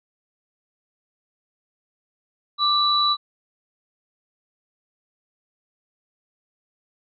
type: tone pair together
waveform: sine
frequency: 1181 / 3945 Hz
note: D6 / B7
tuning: +9 / -3 cents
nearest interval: octave + major sixth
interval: 2088 cents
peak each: -20 / -19 dBFS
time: 2.58-3.17 s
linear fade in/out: 50 ms
effects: none